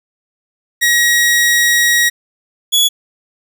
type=tone pair in turn; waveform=sawtooth; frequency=1900 / 3385 Hz; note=A#6 / G#7; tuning=+33 / +32 cents; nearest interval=minor seventh; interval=999 cents; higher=second; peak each=-6 / -6 dBFS; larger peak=neither; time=0.81-2.1 / 2.72-2.89 s; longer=first; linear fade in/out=20 ms; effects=none